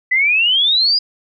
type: exponential sweep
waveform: sine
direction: up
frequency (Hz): 1975 to 4978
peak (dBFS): -11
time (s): 0.11-0.99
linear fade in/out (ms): 10
effects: none